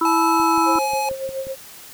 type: harmonic tone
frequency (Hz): 329.6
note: E4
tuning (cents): 0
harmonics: 1 / 3 / 4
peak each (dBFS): -20 / -20 / -20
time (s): 0.01-0.79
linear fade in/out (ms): 5
type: tone with pitch glide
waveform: square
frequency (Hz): 860 to 842.3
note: A5 to G#5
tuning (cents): -40 to +24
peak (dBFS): -21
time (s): 0.05-1.09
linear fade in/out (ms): 2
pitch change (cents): -36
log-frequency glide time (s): 0.24-0.8
type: click train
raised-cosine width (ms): 3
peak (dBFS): -26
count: 7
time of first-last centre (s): 0.4-1.47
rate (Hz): 5.61
type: tone with tremolo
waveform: sine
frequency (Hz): 534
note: C5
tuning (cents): +35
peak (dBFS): -22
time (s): 0.65-1.56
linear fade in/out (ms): 50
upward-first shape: sine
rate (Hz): 7.1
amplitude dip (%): 65
effects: white hiss -41 dBFS RMS until 1.93 s